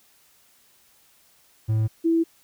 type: tone pair in turn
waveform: triangle / sine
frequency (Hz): 109.7 / 330.1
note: A2 / E4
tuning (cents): -5 / +2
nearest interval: octave + perfect fifth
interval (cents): 1907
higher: second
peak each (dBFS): -17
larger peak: neither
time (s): 1.68-1.88 / 2.04-2.24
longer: neither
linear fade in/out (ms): 20
effects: white hiss -59 dBFS RMS until 2.43 s